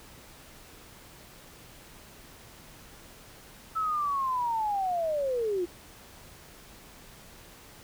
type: linear sweep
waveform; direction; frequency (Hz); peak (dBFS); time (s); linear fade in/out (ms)
sine; down; 1318 to 337; -26; 3.75-5.66; 20
effects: pink hiss -51 dBFS RMS until 7.83 s